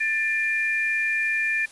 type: tone pair together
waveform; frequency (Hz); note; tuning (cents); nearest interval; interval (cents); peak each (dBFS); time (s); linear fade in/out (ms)
sine; 1770 / 2393; A6 / D7; +10 / +32; perfect fourth; 522; -24; 0-1.66; 10
effects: white hiss -48 dBFS RMS until 1.71 s + resampled to 24000 Hz